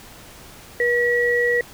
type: tone pair together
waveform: sine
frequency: 481.4 / 1925.6 Hz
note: B4 / B6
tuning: -44 / -44 cents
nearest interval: 2 octaves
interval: 2400 cents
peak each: -19 dBFS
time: 0.8-1.61 s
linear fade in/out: 2 ms
effects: pink hiss -43 dBFS RMS until 1.73 s